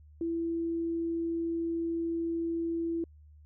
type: tone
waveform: sine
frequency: 333.3 Hz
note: E4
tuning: 19 cents sharp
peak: -29 dBFS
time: 0.21-3.04 s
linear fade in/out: 2 ms
effects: added 75 Hz sine -52 dBFS peak until 3.45 s